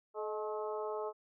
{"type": "harmonic tone with a mistuned harmonic", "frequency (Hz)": 214.5, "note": "A3", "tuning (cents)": -44, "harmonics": [2, 3, 4, 5, 6], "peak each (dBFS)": [-38, -42, -44, -46, -48], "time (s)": [0.14, 1.13], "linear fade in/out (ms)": 50, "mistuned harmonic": 3, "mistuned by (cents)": -46, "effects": []}